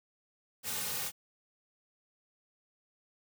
white noise with comb filter, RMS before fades -36 dBFS, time 0.63-1.12 s, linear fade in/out 50 ms, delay 3 ms, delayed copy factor -0.75, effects none

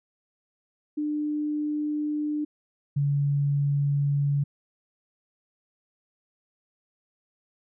sine tone pair in turn, 299.2 / 142.39 Hz, D4 / C#3, +32 / +47 cents, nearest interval octave + minor second, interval 1285 cents, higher first, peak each -25 / -21 dBFS, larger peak second, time 0.97-2.45 / 2.96-4.44 s, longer neither, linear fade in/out 10 ms, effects none

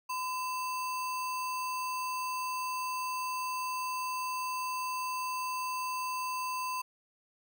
sine tone with sample-and-hold, 1015 Hz, B5, 47 cents sharp, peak -32 dBFS, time 0.09-6.82 s, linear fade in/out 10 ms, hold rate 3675 Hz, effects none

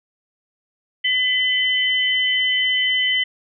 sine tone pair together, 2010 / 3047 Hz, B6 / G7, +30 / -50 cents, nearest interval perfect fifth, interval 720 cents, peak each -19 dBFS, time 1.04-3.24 s, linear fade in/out 10 ms, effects none

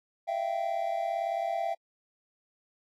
triangle tone cluster, 640 / 678 / 779 Hz, D#5 / E5 / G5, +49 / +49 / -11 cents, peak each -36 / -29 / -31 dBFS, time 0.27-1.75 s, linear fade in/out 20 ms, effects AAC 48 kbps

